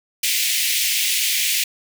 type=high-pass noise; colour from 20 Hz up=pink; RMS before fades=-20 dBFS; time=0.23-1.64 s; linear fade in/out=5 ms; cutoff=2100 Hz; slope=48 dB/octave; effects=none